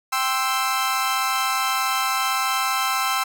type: chord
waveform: sawtooth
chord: C major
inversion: second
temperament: equal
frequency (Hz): 784 / 1046.5 / 1318.5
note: G5 / C6 / E6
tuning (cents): 0 / 0 / 0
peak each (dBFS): -23 / -21 / -20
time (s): 0.12-3.24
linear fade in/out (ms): 10
effects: none